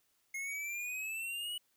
square exponential sweep, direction up, 2150 to 2952 Hz, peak -38 dBFS, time 0.34-1.58 s, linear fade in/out 5 ms, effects white hiss -75 dBFS RMS until 1.76 s

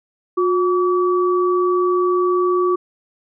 sine tone pair together, 360 / 1145.3 Hz, F#4 / D6, -47 / -44 cents, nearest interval octave + minor sixth, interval 2003 cents, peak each -15 / -20 dBFS, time 0.37-2.76 s, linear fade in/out 10 ms, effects none

